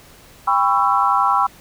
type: chord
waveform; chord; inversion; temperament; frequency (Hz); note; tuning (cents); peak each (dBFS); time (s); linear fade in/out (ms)
sine; C# half-diminished seventh; second; just; 798.3 / 997.9 / 1108.7 / 1330.5; G5 / B5 / C#6 / E6; +31 / +18 / 0 / +16; -19; 0.47-1.47; 10
effects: pink hiss -46 dBFS RMS until 1.6 s